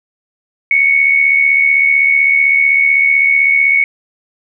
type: tone with amplitude modulation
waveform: sine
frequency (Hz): 2217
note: C#7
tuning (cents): 0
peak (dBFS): -5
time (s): 0.71-3.84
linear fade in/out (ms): 2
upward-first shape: sine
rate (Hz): 75.8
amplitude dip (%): 55
effects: none